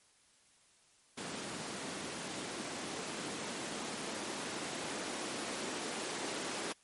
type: noise with band-pass filter sweep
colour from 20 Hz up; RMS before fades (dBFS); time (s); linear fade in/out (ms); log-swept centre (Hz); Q
blue; -41; 1.17-6.73; 10; 200 to 310; 1.3
effects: white hiss -67 dBFS RMS until 6.83 s + MP3 48 kbps